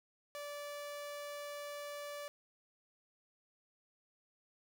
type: tone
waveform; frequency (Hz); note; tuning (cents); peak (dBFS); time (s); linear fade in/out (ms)
sawtooth; 581; D5; -19; -39; 0.35-2.28; 0
effects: none